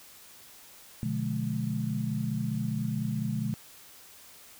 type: chord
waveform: sine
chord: B diminished seventh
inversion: none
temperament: just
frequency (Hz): 123.47 / 148.16 / 177.8 / 213.4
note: B2 / D3 / F3 / Ab3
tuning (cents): 0 / +16 / +31 / +47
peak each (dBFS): -33 / -34 / -37 / -32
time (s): 1.03-3.54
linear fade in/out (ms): 0
effects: white hiss -52 dBFS RMS until 4.59 s